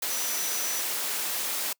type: tone in noise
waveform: sine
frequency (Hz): 5920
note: F#8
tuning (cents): 0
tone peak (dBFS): -33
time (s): 0.1-0.81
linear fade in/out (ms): 5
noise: white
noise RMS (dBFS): -30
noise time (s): 0.02-1.73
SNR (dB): -6
effects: noise-tail reverb RT60 0.1 s tail -26 dB re dry + high-pass 300 Hz 12 dB/octave